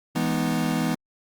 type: chord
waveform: square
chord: E major seventh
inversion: none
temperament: equal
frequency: 164.81 / 207.7 / 246.9 / 311.1 Hz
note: E3 / G#3 / B3 / D#4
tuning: 0 / 0 / 0 / 0 cents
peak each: -28 / -30 / -27 / -31 dBFS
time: 0.15-0.95 s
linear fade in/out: 10 ms
effects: Opus 48 kbps